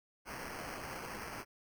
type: noise with sample-and-hold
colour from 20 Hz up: blue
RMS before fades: -44 dBFS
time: 0.25-1.45 s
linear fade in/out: 50 ms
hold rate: 3675 Hz
effects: none